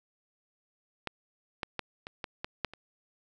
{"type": "clicks", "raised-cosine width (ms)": 0.3, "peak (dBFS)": [-17, -16, -16, -24, -19, -18, -13, -29], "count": 8, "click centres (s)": [1.073, 1.632, 1.793, 2.069, 2.242, 2.445, 2.647, 2.736], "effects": []}